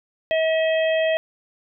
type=harmonic tone; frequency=641 Hz; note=E5; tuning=49 cents flat; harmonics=1 / 3 / 4 / 5; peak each=-18 / -28 / -30 / -32 dBFS; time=0.31-1.17 s; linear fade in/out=0 ms; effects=none